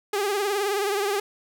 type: tone with vibrato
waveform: sawtooth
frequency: 404.1 Hz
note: G#4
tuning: 47 cents flat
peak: -19 dBFS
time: 0.13-1.2 s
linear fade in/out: 5 ms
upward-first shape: triangle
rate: 19 Hz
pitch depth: 94 cents each way
effects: none